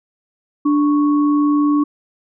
sine tone pair together, 293.6 / 1108.5 Hz, D4 / C#6, 0 / 0 cents, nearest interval octave + major seventh, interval 2300 cents, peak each -12 / -23 dBFS, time 0.65-1.84 s, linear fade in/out 10 ms, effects none

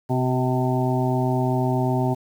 harmonic tone with a mistuned harmonic, 128 Hz, C3, 38 cents flat, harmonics 1 / 2 / 3 / 5 / 6 / 7, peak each -22 / -25 / -27 / -29 / -30 / -30 dBFS, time 0.09-2.15 s, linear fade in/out 20 ms, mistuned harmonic 3, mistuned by -23 cents, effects 8-bit

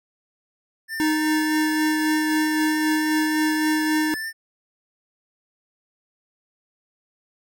square tone with vibrato, 1771 Hz, A6, 11 cents sharp, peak -28 dBFS, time 0.88-4.33 s, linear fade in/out 50 ms, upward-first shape triangle, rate 3.3 Hz, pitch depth 32 cents each way
square tone with tremolo, 310 Hz, D#4, 6 cents flat, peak -19 dBFS, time 1-4.14 s, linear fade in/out 0 ms, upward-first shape sine, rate 3.8 Hz, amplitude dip 30%
effects none

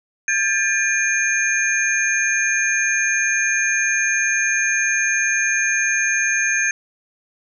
sine tone cluster, 1601 / 1741 / 2418 / 6390 Hz, G6 / A6 / D7 / G8, +36 / -19 / +50 / +32 cents, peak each -22 dBFS, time 0.28-6.71 s, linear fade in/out 2 ms, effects none

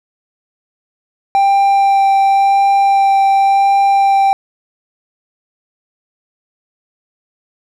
triangle tone with vibrato, 788 Hz, G5, 9 cents sharp, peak -6 dBFS, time 1.35-4.33 s, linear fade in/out 0 ms, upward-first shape sine, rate 0.92 Hz, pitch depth 9 cents each way, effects none

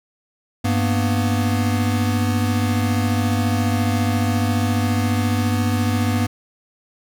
square tone cluster, 99.3 / 231.8 / 246.3 Hz, G2 / A#3 / B3, +23 / -10 / -5 cents, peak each -20 / -26 / -23 dBFS, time 0.64-6.27 s, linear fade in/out 10 ms, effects none

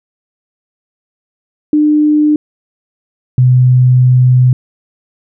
sine tone pair in turn, 300.8 / 126.47 Hz, D4 / B2, +42 / +42 cents, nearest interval octave + minor third, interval 1500 cents, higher first, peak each -6 / -4 dBFS, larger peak second, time 1.73-2.36 / 3.38-4.53 s, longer second, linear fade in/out 2 ms, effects none

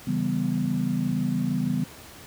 sine chord, C# half-diminished seventh, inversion none, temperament equal, 138.59 / 164.81 / 196 / 246.9 Hz, C#3 / E3 / G3 / B3, 0 / 0 / 0 / 0 cents, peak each -30 / -29 / -28 / -27 dBFS, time 0.07-1.84 s, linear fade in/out 5 ms, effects pink hiss -45 dBFS RMS until 2.26 s + high-pass 60 Hz 12 dB/octave

